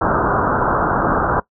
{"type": "low-pass noise", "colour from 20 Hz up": "white", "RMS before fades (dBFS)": -17, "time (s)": [0.01, 1.4], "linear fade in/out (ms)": 5, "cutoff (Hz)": 1500, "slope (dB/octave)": 96, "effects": ["noise-tail reverb RT60 0.1 s tail -19 dB re dry"]}